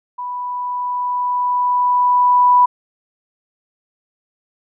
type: tone with level ramp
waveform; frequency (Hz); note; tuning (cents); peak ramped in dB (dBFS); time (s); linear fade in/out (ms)
sine; 987; B5; -1; -23 to -7; 0.18-2.66; 10
effects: none